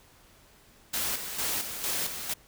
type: noise with tremolo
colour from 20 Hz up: white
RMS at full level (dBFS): -30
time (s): 0.93-2.34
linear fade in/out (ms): 10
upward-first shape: square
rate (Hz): 2.2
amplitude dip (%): 55
effects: pink hiss -58 dBFS RMS until 2.47 s